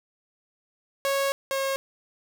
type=tone pair in turn; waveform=sawtooth; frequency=551 / 541.8 Hz; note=C#5 / C#5; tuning=-11 / -40 cents; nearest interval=unison; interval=29 cents; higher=first; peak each=-19 / -21 dBFS; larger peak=first; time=1.05-1.32 / 1.51-1.76 s; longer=first; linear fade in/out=0 ms; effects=none